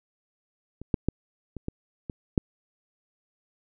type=clicks; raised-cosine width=3 ms; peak=-26 / -9 / -10 / -23 / -17 / -20 / -7 dBFS; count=7; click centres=0.816 / 0.942 / 1.086 / 1.567 / 1.684 / 2.098 / 2.378 s; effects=none